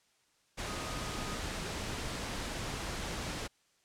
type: tone in noise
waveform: sine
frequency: 1244.5 Hz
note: D#6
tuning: in tune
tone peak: -46 dBFS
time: 0.66-1.37 s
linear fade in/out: 20 ms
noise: pink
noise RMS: -38 dBFS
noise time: 0.57-3.48 s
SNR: -11 dB
effects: white hiss -71 dBFS RMS until 3.84 s + low-pass 8000 Hz 12 dB/octave